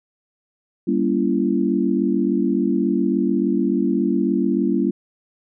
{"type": "chord", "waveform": "sine", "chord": "G diminished seventh", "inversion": "none", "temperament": "just", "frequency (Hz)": [196, 235.2, 282.2, 338.7], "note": ["G3", "Bb3", "Db4", "Fb4"], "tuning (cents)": [0, 16, 31, 47], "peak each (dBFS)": -22, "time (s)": [0.87, 4.91], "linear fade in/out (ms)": 10, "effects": []}